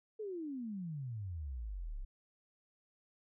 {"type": "exponential sweep", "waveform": "sine", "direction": "down", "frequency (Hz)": [446, 30.99], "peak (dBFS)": -39, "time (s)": [0.19, 2.05], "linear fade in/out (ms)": 10, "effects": []}